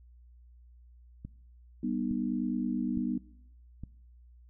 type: click train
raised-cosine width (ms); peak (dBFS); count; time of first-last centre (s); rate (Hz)
5; -28; 4; 1.25-3.836; 1.16
type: chord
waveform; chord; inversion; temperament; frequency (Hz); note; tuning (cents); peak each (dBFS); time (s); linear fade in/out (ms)
sine; G augmented; none; just; 196 / 245 / 306.2; G3 / B3 / D#4; 0 / -14 / -28; -35 / -31 / -35; 1.83-3.18; 5
effects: noise-tail reverb RT60 0.8 s tail -21 dB re dry + added 60 Hz sine -53 dBFS peak until 4.49 s